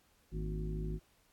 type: harmonic tone with a mistuned harmonic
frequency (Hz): 52.2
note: G#1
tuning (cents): +10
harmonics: 1 / 2 / 3 / 4 / 5 / 6 / 7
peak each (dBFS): -37 / -50 / -40 / -48 / -52 / -55 / -46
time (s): 0.31-1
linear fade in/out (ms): 50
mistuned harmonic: 4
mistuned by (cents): +150
effects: pink hiss -70 dBFS RMS until 1.32 s + AAC 64 kbps